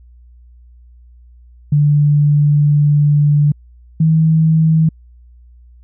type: tone pair in turn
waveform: sine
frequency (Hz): 146.83 / 159.45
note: D3 / D#3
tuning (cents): 0 / +43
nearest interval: minor second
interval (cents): 143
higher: second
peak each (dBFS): -8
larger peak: neither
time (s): 1.72-3.52 / 4-4.89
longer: first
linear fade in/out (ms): 5
effects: added 60 Hz sine -40 dBFS peak until 5.83 s